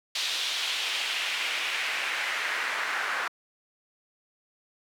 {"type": "noise with band-pass filter sweep", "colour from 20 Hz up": "pink", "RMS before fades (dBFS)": -30, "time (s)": [0.15, 3.28], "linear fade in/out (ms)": 5, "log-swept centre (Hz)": [3800, 1500], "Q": 2, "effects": ["high-pass 400 Hz 12 dB/octave"]}